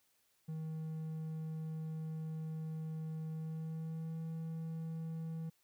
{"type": "tone with pitch glide", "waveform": "triangle", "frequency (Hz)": [158.5, 162.11], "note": ["D#3", "E3"], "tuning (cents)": [32, -29], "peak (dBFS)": -37, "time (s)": [0.48, 5.5], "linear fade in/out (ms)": 10, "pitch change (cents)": 39, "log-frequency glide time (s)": [3.31, 4.2], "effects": ["white hiss -75 dBFS RMS until 5.63 s"]}